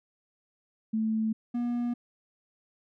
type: tone pair in turn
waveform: sine / triangle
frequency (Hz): 220 / 240.4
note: A3 / B3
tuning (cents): 0 / -46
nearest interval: major second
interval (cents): 154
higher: second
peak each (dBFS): -25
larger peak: neither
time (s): 0.93-1.33 / 1.54-1.94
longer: neither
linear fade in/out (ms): 10
effects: none